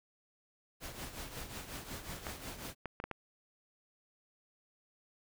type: noise with tremolo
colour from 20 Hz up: pink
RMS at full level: -42 dBFS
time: 0.8-2.75 s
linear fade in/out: 50 ms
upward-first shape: triangle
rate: 5.5 Hz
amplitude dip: 70%
type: clicks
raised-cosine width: 0.5 ms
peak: -24 dBFS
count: 5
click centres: 2.268 / 2.857 / 3.001 / 3.04 / 3.113 s
effects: none